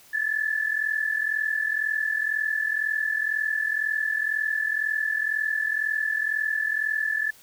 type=tone pair together; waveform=sine; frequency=1711 / 1753 Hz; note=A6 / A6; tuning=-49 / -7 cents; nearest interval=unison; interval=42 cents; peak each=-27 / -25 dBFS; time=0.13-7.31 s; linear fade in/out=10 ms; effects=white hiss -53 dBFS RMS until 7.42 s